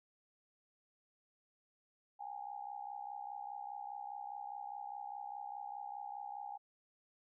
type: tone with amplitude modulation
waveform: sine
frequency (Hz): 816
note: G#5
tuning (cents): -31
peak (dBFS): -39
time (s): 2.19-6.58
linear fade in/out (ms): 20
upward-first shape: sine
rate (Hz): 64.9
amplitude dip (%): 85
effects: none